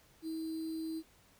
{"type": "tone with sample-and-hold", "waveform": "sine", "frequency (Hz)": 321.2, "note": "E4", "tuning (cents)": -45, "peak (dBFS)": -36, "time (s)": [0.22, 1.03], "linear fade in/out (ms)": 50, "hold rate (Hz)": 4410, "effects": ["pink hiss -65 dBFS RMS until 1.39 s"]}